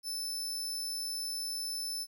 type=tone; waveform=sawtooth; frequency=5274 Hz; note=E8; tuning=in tune; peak=-32 dBFS; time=0.03-2.07 s; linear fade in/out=50 ms; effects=12-bit